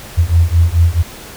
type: beating tone pair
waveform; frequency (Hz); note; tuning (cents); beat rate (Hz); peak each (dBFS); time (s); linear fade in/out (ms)
sine; 82.2 / 86.8; E2 / F2; -4 / -10; 4.6; -11; 0.17-1.03; 20
effects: pink hiss -33 dBFS RMS until 1.36 s